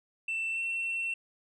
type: tone with pitch glide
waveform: sine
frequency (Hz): 2674 to 2705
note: E7 to E7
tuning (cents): +24 to +44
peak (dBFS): -28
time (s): 0.28-1.14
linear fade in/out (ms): 5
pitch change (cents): +20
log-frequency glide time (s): 0.51-0.61
effects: tanh soft clip ceiling -28 dBFS